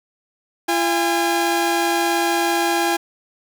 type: tone pair together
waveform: sawtooth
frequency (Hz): 340.7 / 814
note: F4 / G#5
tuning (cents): -43 / -35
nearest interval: octave + minor third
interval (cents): 1508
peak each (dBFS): -16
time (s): 0.68-2.97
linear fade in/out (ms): 10
effects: none